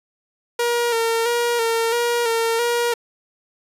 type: tone with vibrato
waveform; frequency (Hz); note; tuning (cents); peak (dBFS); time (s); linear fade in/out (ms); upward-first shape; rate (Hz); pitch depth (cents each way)
sawtooth; 466.2; A#4; 0; -14; 0.59-2.94; 5; square; 1.5; 35
effects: resampled to 32000 Hz